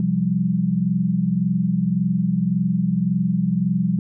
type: chord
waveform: sine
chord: C suspended fourth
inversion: none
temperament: just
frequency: 130.81 / 174.42 / 196.22 Hz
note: C3 / F3 / G3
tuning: 0 / -2 / +2 cents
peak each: -26 / -20 / -21 dBFS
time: 0-3.99 s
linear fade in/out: 2 ms
effects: none